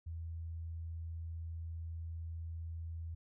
sine tone, 82.41 Hz, E2, in tune, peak -40 dBFS, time 0.06-3.15 s, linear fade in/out 10 ms, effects none

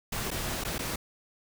pink noise with dropouts, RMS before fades -33 dBFS, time 0.12-0.96 s, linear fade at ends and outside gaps 5 ms, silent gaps 0.306-0.313 / 0.639-0.648 / 0.782-0.79 s, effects none

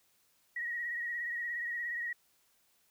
sine tone with vibrato, 1900 Hz, A#6, 33 cents sharp, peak -34 dBFS, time 0.56-2.13 s, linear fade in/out 5 ms, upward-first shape triangle, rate 17 Hz, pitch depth 48 cents each way, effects white hiss -71 dBFS RMS until 2.9 s

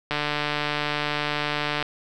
click train, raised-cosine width 0.3 ms, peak -9 dBFS, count 255, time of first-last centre 0.11-1.826 s, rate 148 Hz, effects none

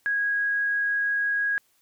sine tone, 1649 Hz, G#6, 13 cents flat, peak -22 dBFS, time 0.06-1.58 s, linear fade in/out 0 ms, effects white hiss -66 dBFS RMS until 1.81 s

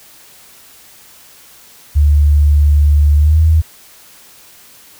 sine tone with pitch glide, 73.42 to 79.6 Hz, D2 to D#2, 0 to +40 cents, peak -6 dBFS, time 1.95-3.62 s, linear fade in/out 20 ms, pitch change +140 cents, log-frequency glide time 3.17-3.41 s, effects white hiss -42 dBFS RMS until 4.99 s

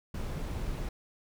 brown noise, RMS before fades -35 dBFS, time 0.14-0.89 s, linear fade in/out 5 ms, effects none

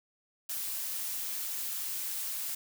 blue noise with amplitude modulation, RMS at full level -34 dBFS, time 0.49-2.55 s, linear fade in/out 5 ms, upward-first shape sine, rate 191 Hz, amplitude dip 40%, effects none

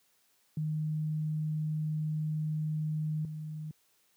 sine tone pair in turn, 154.4 / 154.4 Hz, D#3 / D#3, -13 / -13 cents, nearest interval unison, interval 0 cents, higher neither, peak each -29 / -36 dBFS, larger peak first, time 0.57-3.25 / 3.25-3.71 s, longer first, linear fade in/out 2 ms, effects white hiss -70 dBFS RMS until 4.16 s + high-pass 100 Hz 12 dB/octave

